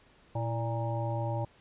harmonic tone with a mistuned harmonic, 116.54 Hz, A#2, in tune, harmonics 1 / 3 / 5 / 7 / 8, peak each -31 / -41 / -37 / -39 / -41 dBFS, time 0.35-1.45 s, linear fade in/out 5 ms, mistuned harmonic 3, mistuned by -90 cents, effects pink hiss -61 dBFS RMS until 1.6 s + resampled to 8000 Hz

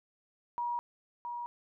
sine tone pair in turn, 957 / 957 Hz, A#5 / A#5, +45 / +45 cents, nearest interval unison, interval 0 cents, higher neither, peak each -31 / -36 dBFS, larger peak first, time 0.58-0.79 / 1.25-1.46 s, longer neither, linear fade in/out 0 ms, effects none

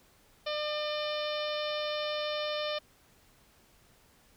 harmonic tone, 601 Hz, D5, 40 cents sharp, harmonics 1 / 2 / 3 / 4 / 5 / 6 / 7 / 8 / 9, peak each -33 / -40 / -44 / -43 / -41 / -41 / -45 / -48 / -48 dBFS, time 0.46-2.79 s, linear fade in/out 10 ms, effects pink hiss -63 dBFS RMS until 4.36 s

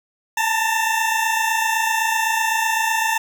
20% pulse tone pair together, 880 / 907.9 Hz, A5 / A#5, 0 / -46 cents, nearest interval minor second, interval 54 cents, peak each -16 dBFS, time 0.37-3.18 s, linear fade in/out 5 ms, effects none

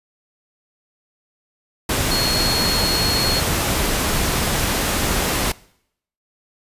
sine tone in noise, 4309 Hz, C#8, 50 cents flat, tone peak -20 dBFS, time 2.11-3.4 s, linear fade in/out 5 ms, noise pink, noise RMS -20 dBFS, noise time 1.89-5.52 s, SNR -3 dB, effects noise-tail reverb RT60 0.7 s tail -22 dB re dry + resampled to 32000 Hz

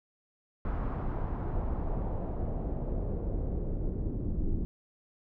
brown noise with low-pass filter sweep, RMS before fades -32 dBFS, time 0.65-4.65 s, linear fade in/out 0 ms, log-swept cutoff 1300 to 310 Hz, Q 1.5, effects none

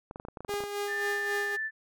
clicks, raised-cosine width 1 ms, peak -26 dBFS, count 12, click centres 0.111 / 0.159 / 0.199 / 0.251 / 0.285 / 0.372 / 0.406 / 0.448 / 0.493 / 0.539 / 0.605 / 0.638 s
sawtooth tone with tremolo, 408 Hz, G#4, 31 cents flat, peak -26 dBFS, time 0.48-1.57 s, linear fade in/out 20 ms, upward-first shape sine, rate 3.7 Hz, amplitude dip 50%
sine tone with pitch glide, 1773 to 1760.8 Hz, A6 to A6, +13 to +1 cents, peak -30 dBFS, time 0.87-1.71 s, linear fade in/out 50 ms, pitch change -12 cents, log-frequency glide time 1.1-1.58 s
effects none

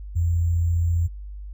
sine tone with sample-and-hold, 84.9 Hz, F2, 48 cents flat, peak -18 dBFS, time 0.15-1.08 s, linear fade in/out 20 ms, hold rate 7350 Hz, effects added 50 Hz sine -33 dBFS peak until 1.53 s

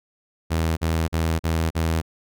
sawtooth tone bursts, 81.3 Hz, E2, 23 cents flat, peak -16 dBFS, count 5, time 0.5-2.018 s, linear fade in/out 20 ms, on 270 ms, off 42 ms, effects none

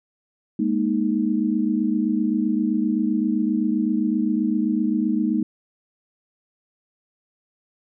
sine chord, Ab suspended second, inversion none, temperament equal with one note detuned, 207.7 / 235.4 / 311.1 Hz, Ab3 / Bb3 / Eb4, 0 / +17 / 0 cents, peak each -23 dBFS, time 0.59-5.43 s, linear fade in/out 5 ms, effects none

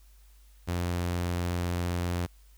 sawtooth tone, 87.7 Hz, F2, 8 cents sharp, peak -24 dBFS, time 0.67-2.27 s, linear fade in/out 20 ms, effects added 50 Hz sine -53 dBFS peak until 2.57 s + white hiss -65 dBFS RMS until 2.57 s

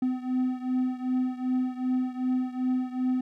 triangle beating tone pair, 253.8 / 256.4 Hz, B3 / C4, +47 / -35 cents, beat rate 2.6 Hz, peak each -25 / -28 dBFS, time 0.02-3.21 s, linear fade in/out 5 ms, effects none

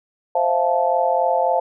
sine chord, F major seventh, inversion second, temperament just, 523.8 / 654.8 / 698.5 / 873.1 Hz, C5 / E5 / F5 / A5, +2 / -12 / 0 / -14 cents, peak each -21 / -23 / -20 / -21 dBFS, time 0.35-1.6 s, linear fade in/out 5 ms, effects none

